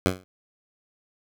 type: tone with exponential decay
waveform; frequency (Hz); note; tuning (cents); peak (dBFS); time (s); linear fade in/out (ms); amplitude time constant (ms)
10% pulse; 92.5; F#2; 0; -8; 0.06-0.24; 0; 38
effects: none